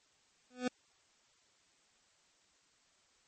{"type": "tone with exponential growth", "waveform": "25% pulse", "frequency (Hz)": 250.1, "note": "B3", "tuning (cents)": 22, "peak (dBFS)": -25, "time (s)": [0.5, 0.68], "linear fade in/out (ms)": 5, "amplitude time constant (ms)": 39, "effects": ["white hiss -70 dBFS RMS until 3.27 s", "MP3 32 kbps"]}